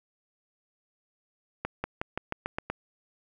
accelerating click train, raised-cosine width 0.5 ms, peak -15 dBFS, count 8, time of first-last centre 1.65-2.7 s, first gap 190 ms, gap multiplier 0.92, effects 9-bit

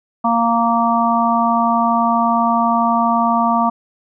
harmonic tone, 232.2 Hz, A#3, 7 cents flat, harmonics 1 / 3 / 4 / 5, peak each -18 / -18 / -18 / -18 dBFS, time 0.24-3.7 s, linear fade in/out 10 ms, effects none

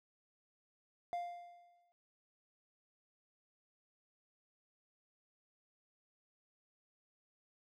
triangle tone with exponential decay, 699 Hz, F5, 1 cent sharp, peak -33 dBFS, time 1.13-1.92 s, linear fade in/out 0 ms, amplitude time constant 170 ms, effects noise-tail reverb RT60 0.6 s tail -24 dB re dry

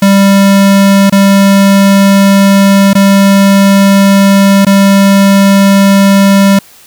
square tone with dropouts, 197.1 Hz, G3, 10 cents sharp, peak -3 dBFS, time 0.02-6.59 s, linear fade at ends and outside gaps 5 ms, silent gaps 1.098-1.123 / 2.933-2.951 / 4.65-4.666 s, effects white hiss -38 dBFS RMS until 6.86 s

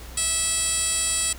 10% pulse tone with band-pass filter, 653 Hz, E5, 17 cents flat, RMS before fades -24 dBFS, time 0.17-1.33 s, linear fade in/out 5 ms, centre 7600 Hz, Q 5.3, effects added 60 Hz sine -39 dBFS peak until 1.38 s + pink hiss -43 dBFS RMS until 1.38 s

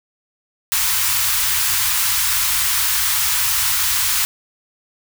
white band-stop noise, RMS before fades -18 dBFS, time 0.72-4.25 s, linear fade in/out 0 ms, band 120 to 900 Hz, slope 48 dB/octave, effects none

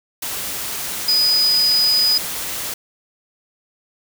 sine tone in noise, 4970 Hz, D#8, 3 cents flat, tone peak -13 dBFS, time 1.08-2.18 s, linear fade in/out 5 ms, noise white, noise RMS -26 dBFS, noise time 0.22-2.74 s, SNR +10 dB, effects none

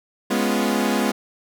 sawtooth chord, C# dominant seventh, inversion second, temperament equal, 207.7 / 246.9 / 277.2 / 349.2 Hz, G#3 / B3 / C#4 / E#4, 0 / 0 / 0 / 0 cents, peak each -19 / -19 / -23 / -23 dBFS, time 0.3-1.12 s, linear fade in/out 10 ms, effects none

